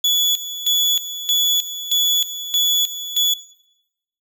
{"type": "tone with tremolo", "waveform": "35% pulse", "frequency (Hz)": 3418, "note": "G#7", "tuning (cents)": 49, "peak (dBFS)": -12, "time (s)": [0.04, 3.34], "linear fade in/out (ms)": 5, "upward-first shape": "square", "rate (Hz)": 1.6, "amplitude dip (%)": 75, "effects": ["noise-tail reverb RT60 0.9 s tail -19 dB re dry"]}